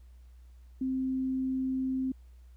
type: tone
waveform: sine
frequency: 261.6 Hz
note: C4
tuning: in tune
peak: -28 dBFS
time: 0.81-2.12 s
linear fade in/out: 5 ms
effects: added 61 Hz sine -50 dBFS peak until 2.56 s + pink hiss -72 dBFS RMS until 2.56 s